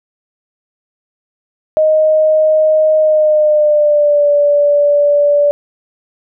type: tone with pitch glide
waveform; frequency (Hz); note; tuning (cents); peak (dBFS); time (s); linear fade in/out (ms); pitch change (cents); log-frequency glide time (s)
sine; 622.3 to 580.6; D#5 to D5; 0 to -20; -7; 1.77-5.51; 0; -120; 2.98-4.29
effects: none